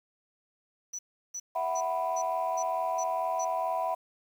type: tone bursts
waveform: sine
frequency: 5940 Hz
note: F#8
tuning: 6 cents sharp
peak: -34 dBFS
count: 7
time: 0.93-3.45 s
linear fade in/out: 10 ms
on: 60 ms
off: 350 ms
type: chord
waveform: sine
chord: E suspended second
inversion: none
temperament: equal with one note detuned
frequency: 659.3 / 743.8 / 987.8 Hz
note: E5 / F#5 / B5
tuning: 0 / +9 / 0 cents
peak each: -31 dBFS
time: 1.55-3.95 s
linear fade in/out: 10 ms
effects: tanh soft clip ceiling -21 dBFS + 9-bit